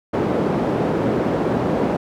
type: band-pass noise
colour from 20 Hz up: white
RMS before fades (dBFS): -20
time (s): 0.13-1.97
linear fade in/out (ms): 10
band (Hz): 140 to 450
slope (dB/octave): 12
effects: none